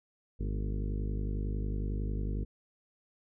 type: harmonic tone with a mistuned harmonic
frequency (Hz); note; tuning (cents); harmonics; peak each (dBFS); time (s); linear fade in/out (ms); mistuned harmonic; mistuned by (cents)
51; G#1; -31; 1 / 2 / 3 / 4 / 5 / 6 / 7 / 8 / 9; -32 / -38 / -42 / -44 / -46 / -48 / -49 / -50 / -51; 0.39-2.45; 20; 4; +72
effects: none